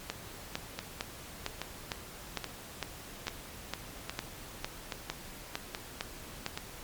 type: two click trains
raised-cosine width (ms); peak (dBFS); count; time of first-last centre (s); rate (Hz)
0.2; -15 / -17; 15 / 8; 0.1-6.464 / 0.79-6.575; 2.2 / 1.21
effects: pink hiss -47 dBFS RMS until 6.83 s + MP3 96 kbps